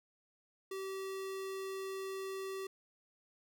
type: tone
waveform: square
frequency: 385 Hz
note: G4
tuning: 31 cents flat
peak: -40 dBFS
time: 0.71-2.67 s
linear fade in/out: 5 ms
effects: none